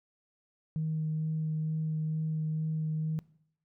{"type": "tone with vibrato", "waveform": "sine", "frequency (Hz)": 156.8, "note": "D#3", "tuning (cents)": 14, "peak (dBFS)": -28, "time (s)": [0.76, 3.19], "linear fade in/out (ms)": 0, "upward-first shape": "sine", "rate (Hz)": 2.2, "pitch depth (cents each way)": 10, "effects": ["noise-tail reverb RT60 0.7 s tail -21 dB re dry", "tanh soft clip ceiling -24 dBFS"]}